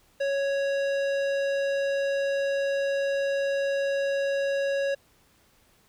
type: tone with tanh clipping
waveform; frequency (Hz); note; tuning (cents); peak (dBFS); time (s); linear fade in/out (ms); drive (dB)
sine; 554.4; C#5; 0; -26; 0.2-4.95; 10; 16
effects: pink hiss -62 dBFS RMS until 5.88 s